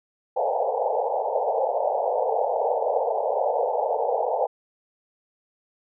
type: band-pass noise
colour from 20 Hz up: pink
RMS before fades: -24 dBFS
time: 0.36-4.47 s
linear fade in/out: 10 ms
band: 450 to 890 Hz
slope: 96 dB/octave
effects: none